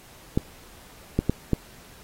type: clicks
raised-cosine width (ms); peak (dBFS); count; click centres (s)
3; -7; 4; 0.375 / 1.19 / 1.296 / 1.533
effects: pink hiss -50 dBFS RMS until 2.03 s + AAC 48 kbps